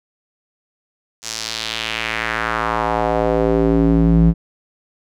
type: tone with band-pass filter sweep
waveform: square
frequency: 56 Hz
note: A1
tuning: 31 cents sharp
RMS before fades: -17 dBFS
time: 1.22-4.34 s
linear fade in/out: 50 ms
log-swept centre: 6400 to 160 Hz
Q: 2
effects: none